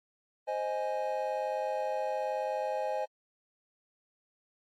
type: chord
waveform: triangle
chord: Ab major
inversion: first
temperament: equal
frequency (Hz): 523.3 / 622.3 / 830.6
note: C5 / Eb5 / Ab5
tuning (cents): 0 / 0 / 0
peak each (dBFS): -33 / -33 / -33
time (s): 0.47-3.06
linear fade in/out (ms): 20
effects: AAC 48 kbps